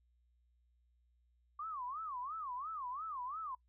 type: tone with vibrato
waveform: sine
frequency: 1135 Hz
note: C#6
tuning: 41 cents sharp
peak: -40 dBFS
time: 1.59-3.55 s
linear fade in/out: 5 ms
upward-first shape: sine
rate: 2.9 Hz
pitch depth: 260 cents each way
effects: noise-tail reverb RT60 0.1 s tail -22 dB re dry + added 60 Hz sine -70 dBFS peak until 3.68 s